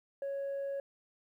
sine tone, 554.4 Hz, C#5, in tune, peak -32 dBFS, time 0.22-0.8 s, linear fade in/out 2 ms, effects tanh soft clip ceiling -33 dBFS + 12-bit

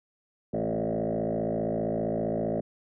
sine tone with frequency modulation, 400.2 Hz, G4, 36 cents sharp, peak -25 dBFS, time 0.53-2.61 s, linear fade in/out 10 ms, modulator 55.2 Hz, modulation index 4.7, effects tanh soft clip ceiling -21 dBFS

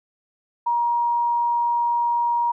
sine tone, 948 Hz, A#5, 29 cents sharp, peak -18 dBFS, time 0.66-2.52 s, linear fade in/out 10 ms, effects none

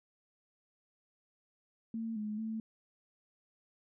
sine tone with pitch steps, 225.9 / 212 / 221.4 Hz, A3 / G#3 / A3, +46 / +36 / +11 cents, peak -35 dBFS, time 1.94-2.6 s, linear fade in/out 2 ms, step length 220 ms, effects none

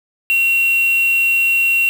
sine tone with quantisation, 2738 Hz, F7, 35 cents flat, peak -12 dBFS, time 0.3-1.89 s, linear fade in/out 0 ms, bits 4, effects none

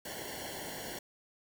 pink noise with comb filter, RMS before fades -42 dBFS, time 0.05-0.99 s, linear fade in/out 5 ms, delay 0.8 ms, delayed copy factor -0.9, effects none

